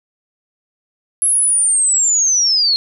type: linear sweep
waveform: sine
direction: down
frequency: 10990 to 4186 Hz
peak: -11 dBFS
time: 1.22-2.76 s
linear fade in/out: 0 ms
effects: none